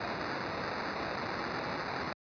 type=noise with sample-and-hold; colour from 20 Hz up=white; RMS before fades=-36 dBFS; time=0-2.13 s; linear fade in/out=5 ms; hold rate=3150 Hz; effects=high-pass 100 Hz 12 dB/octave + resampled to 11025 Hz